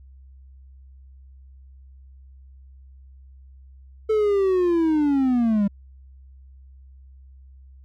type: linear sweep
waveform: triangle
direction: down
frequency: 440 to 196 Hz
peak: -15 dBFS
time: 4.09-5.68 s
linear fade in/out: 10 ms
effects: added 66 Hz sine -44 dBFS peak until 7.84 s